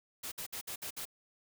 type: noise bursts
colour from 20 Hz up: white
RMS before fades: -41 dBFS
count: 6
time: 0.23-1.054 s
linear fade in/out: 10 ms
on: 89 ms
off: 58 ms
effects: none